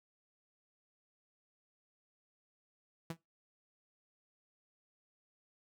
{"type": "tone with exponential decay", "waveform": "sawtooth", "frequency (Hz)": 164.81, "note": "E3", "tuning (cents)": 0, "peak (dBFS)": -33, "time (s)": [3.1, 3.17], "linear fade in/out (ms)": 5, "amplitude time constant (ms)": 15, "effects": ["noise-tail reverb RT60 0.2 s tail -20 dB re dry"]}